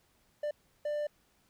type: tone bursts at uneven times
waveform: triangle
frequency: 593 Hz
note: D5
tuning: 17 cents sharp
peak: -29 dBFS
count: 2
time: 0.43-0.51 / 0.85-1.07 s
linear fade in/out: 5 ms
effects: pink hiss -70 dBFS RMS until 1.49 s